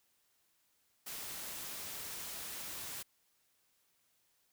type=noise; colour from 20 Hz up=white; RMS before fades=-44 dBFS; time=1.06-3.03 s; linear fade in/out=10 ms; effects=white hiss -75 dBFS RMS until 4.52 s